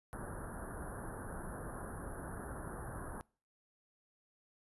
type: band-stop noise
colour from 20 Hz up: pink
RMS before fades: -44 dBFS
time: 0.13-3.21 s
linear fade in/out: 0 ms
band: 1700 to 10000 Hz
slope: 96 dB/octave
effects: noise-tail reverb RT60 0.4 s tail -24 dB re dry + resampled to 24000 Hz